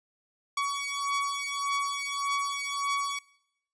sawtooth beating tone pair, 1126 / 1127.7 Hz, C#6 / C#6, +27 / +29 cents, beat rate 1.7 Hz, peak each -28 dBFS, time 0.57-3.19 s, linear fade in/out 5 ms, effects noise-tail reverb RT60 0.8 s tail -21 dB re dry + resampled to 22050 Hz

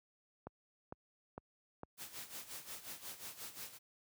click train, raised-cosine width 1 ms, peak -31 dBFS, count 4, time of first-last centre 0.47-1.834 s, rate 2.2 Hz
white noise with tremolo, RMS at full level -46 dBFS, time 1.97-3.79 s, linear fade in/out 50 ms, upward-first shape sine, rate 5.6 Hz, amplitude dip 75%
effects high-pass 60 Hz 12 dB/octave

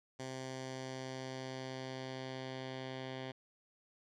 10% pulse tone with low-pass filter sweep, 130.81 Hz, C3, in tune, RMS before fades -44 dBFS, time 0.19-3.32 s, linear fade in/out 10 ms, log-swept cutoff 6700 to 3500 Hz, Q 1.7, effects none

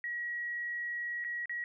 sine tone with dropouts, 1911 Hz, A#6, 43 cents sharp, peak -34 dBFS, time 0.04-1.64 s, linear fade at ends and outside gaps 1 ms, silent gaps 1.241-1.247 / 1.457-1.495 s, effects none

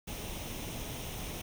pink noise with comb filter, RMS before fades -40 dBFS, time 0.07-1.42 s, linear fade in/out 10 ms, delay 0.33 ms, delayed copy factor +0.5, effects none

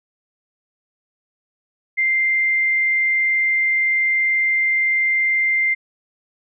sine tone, 2093 Hz, C7, in tune, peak -15 dBFS, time 1.97-5.75 s, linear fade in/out 20 ms, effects none

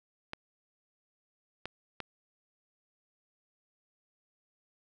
clicks, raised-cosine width 0.3 ms, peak -21 dBFS, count 3, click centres 0.334 / 1.656 / 2.003 s, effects none

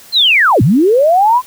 sine linear two-way sweep, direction down then up, 4262 to 98 to 1035 Hz, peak -6 dBFS, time 0.12-1.42 s, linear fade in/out 50 ms, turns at 0.62 s, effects white hiss -39 dBFS RMS until 1.46 s

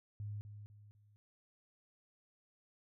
sine tone with echo, 103.83 Hz, G#2, in tune, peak -40 dBFS, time 0.2-0.41 s, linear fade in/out 0 ms, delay 250 ms, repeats 3, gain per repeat -8 dB, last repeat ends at 1.16 s, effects none

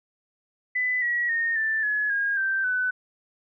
sine tone with pitch steps, 2000 / 1919.6 / 1842.5 / 1768.5 / 1697.4 / 1629.2 / 1563.7 / 1500.9 Hz, B6 / B6 / A#6 / A6 / G#6 / G#6 / G6 / F#6, +21 / -50 / -21 / +8 / +37 / -34 / -5 / +24 cents, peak -22 dBFS, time 0.75-2.91 s, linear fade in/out 10 ms, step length 270 ms, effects none

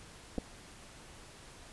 clicks, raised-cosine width 2 ms, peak -22 dBFS, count 2, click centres 0.381 / 0.385 s, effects pink hiss -53 dBFS RMS until 1.72 s + resampled to 24000 Hz

